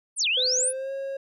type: exponential two-way sweep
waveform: sine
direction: down then up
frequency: 10870 to 2387 to 10870 Hz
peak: -21 dBFS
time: 0.16-0.73 s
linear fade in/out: 50 ms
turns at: 0.28 s
type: tone with pitch glide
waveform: triangle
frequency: 508 to 544.5 Hz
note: B4 to C#5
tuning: +49 to -31 cents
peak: -27 dBFS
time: 0.37-1.17 s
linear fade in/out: 5 ms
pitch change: +120 cents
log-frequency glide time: 0.6-0.92 s
effects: none